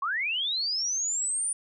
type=linear sweep; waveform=sine; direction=up; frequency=1046.5 to 9420 Hz; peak=-26 dBFS; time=0.02-1.53 s; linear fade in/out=5 ms; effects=none